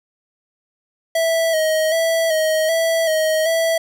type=tone with vibrato; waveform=square; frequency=643 Hz; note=E5; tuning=43 cents flat; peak=-16 dBFS; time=1.15-3.78 s; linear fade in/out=5 ms; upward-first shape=square; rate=1.3 Hz; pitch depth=37 cents each way; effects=none